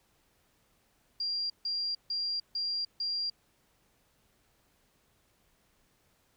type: tone bursts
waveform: sine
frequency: 4769 Hz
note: D8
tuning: 26 cents sharp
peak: -30 dBFS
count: 5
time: 1.2-3.3 s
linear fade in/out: 5 ms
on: 300 ms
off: 150 ms
effects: pink hiss -70 dBFS RMS until 6.36 s